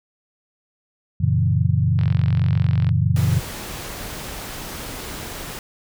sine chord, F# dominant seventh, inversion none, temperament equal, 92.5 / 116.54 / 138.59 / 164.81 Hz, F#2 / A#2 / C#3 / E3, 0 / 0 / 0 / 0 cents, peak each -20 / -20 / -21 / -23 dBFS, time 1.2-3.4 s, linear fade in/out 10 ms
click train, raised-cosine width 0.3 ms, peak -18 dBFS, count 41, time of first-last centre 1.99-2.891 s, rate 44.4 Hz
pink noise, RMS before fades -32 dBFS, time 3.16-5.59 s, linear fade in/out 2 ms
effects none

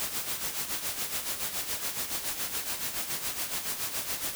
white noise with tremolo, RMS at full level -31 dBFS, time 0-4.35 s, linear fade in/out 0 ms, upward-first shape sine, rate 7.1 Hz, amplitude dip 60%, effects none

